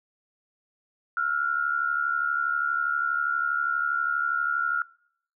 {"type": "tone pair together", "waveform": "sine", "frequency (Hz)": [1351.6, 1424], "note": ["E6", "F6"], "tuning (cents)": [43, 33], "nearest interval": "minor second", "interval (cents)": 90, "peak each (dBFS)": [-27, -25], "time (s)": [1.17, 4.82], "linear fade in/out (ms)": 2, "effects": ["noise-tail reverb RT60 0.7 s tail -25 dB re dry"]}